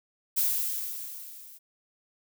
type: noise with level ramp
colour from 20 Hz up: violet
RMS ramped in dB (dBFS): -24 to -50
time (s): 0.36-1.59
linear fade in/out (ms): 20
effects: none